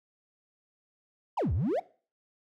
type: exponential two-way sweep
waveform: triangle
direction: down then up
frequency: 1092 to 68.9 to 797 Hz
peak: -23 dBFS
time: 1.37-1.8 s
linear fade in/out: 10 ms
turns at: 1.53 s
effects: noise-tail reverb RT60 0.4 s tail -22 dB re dry + tanh soft clip ceiling -20 dBFS